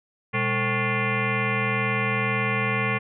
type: tone with frequency modulation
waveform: sine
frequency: 1100 Hz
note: C#6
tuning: 14 cents flat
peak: -21 dBFS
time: 0.33-2.99 s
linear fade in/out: 20 ms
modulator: 326 Hz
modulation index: 4.3
effects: none